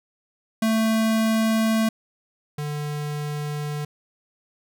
square tone pair in turn, 221.9 / 148.1 Hz, A3 / D3, +15 / +15 cents, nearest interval perfect fifth, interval 700 cents, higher first, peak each -19 / -27 dBFS, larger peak first, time 0.62-1.89 / 2.58-3.85 s, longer neither, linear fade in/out 5 ms, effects none

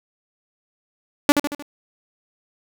sawtooth tone with echo, 289.6 Hz, D4, 24 cents flat, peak -5 dBFS, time 1.29-1.32 s, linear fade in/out 0 ms, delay 76 ms, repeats 4, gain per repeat -6 dB, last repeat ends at 1.624 s, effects none

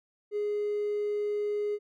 triangle tone with hard clipping, 415.3 Hz, G#4, in tune, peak -28 dBFS, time 0.31-1.79 s, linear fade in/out 50 ms, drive 4 dB, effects none

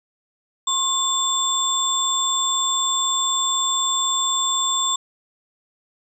sine tone cluster, 1064 / 3532 / 7550 Hz, C6 / A7 / A#8, +29 / +6 / +21 cents, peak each -24 / -22 / -23 dBFS, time 0.67-4.96 s, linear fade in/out 5 ms, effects none

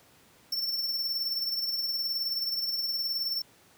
square tone with tremolo, 5410 Hz, E8, 44 cents sharp, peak -27 dBFS, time 0.52-3.42 s, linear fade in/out 5 ms, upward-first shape sine, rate 19 Hz, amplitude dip 45%, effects pink hiss -59 dBFS RMS until 3.77 s + high-pass 100 Hz 12 dB/octave

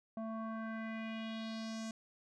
square tone with low-pass filter sweep, 222.6 Hz, A3, 20 cents sharp, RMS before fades -42 dBFS, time 0.17-1.91 s, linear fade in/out 2 ms, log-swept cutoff 830 to 7000 Hz, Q 2.9, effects none

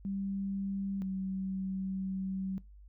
sine tone pair in turn, 196 / 190.42 Hz, G3 / G3, 0 / -50 cents, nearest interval minor second, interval 50 cents, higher first, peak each -33 / -33 dBFS, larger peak neither, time 0.05-1.02 / 1.02-2.58 s, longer second, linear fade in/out 0 ms, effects noise-tail reverb RT60 0.2 s tail -20 dB re dry + added 50 Hz sine -51 dBFS peak until 2.88 s

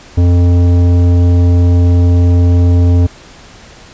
triangle tone with tanh clipping, 87.7 Hz, F2, 8 cents sharp, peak -7 dBFS, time 0.17-3.07 s, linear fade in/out 10 ms, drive 17 dB, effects pink hiss -37 dBFS RMS until 3.93 s + resampled to 16000 Hz

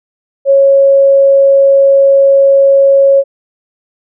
sine tone, 550 Hz, C#5, 14 cents flat, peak -3 dBFS, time 0.45-3.24 s, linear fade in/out 50 ms, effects none

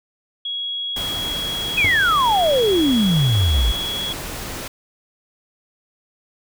sine tone with pitch glide, 3322 to 3345 Hz, G#7 to G#7, 0 to +12 cents, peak -23 dBFS, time 0.45-4.13 s, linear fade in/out 5 ms, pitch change +12 cents, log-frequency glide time 1.89-3.67 s
pink noise, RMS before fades -30 dBFS, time 0.96-4.68 s, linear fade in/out 5 ms
sine exponential sweep, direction down, 2589 to 51.5 Hz, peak -14 dBFS, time 1.77-3.72 s, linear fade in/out 10 ms
square tone with exponential decay, 94.5 Hz, F#2, 37 cents sharp, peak -19 dBFS, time 1.84-1.97 s, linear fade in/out 5 ms, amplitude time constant 27 ms
effects none

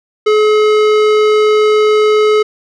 sine tone with tanh clipping, 426.4 Hz, G#4, 46 cents sharp, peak -9 dBFS, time 0.26-2.43 s, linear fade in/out 10 ms, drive 18 dB, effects none

